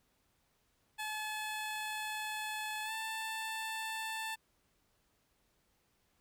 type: tone with pitch glide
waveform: 15% pulse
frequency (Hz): 859 to 885.2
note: A5 to A5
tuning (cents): -42 to +10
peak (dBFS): -31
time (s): 0.98-4.36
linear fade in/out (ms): 20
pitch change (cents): +52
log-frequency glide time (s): 2.84-2.92
effects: pink hiss -75 dBFS RMS until 6.2 s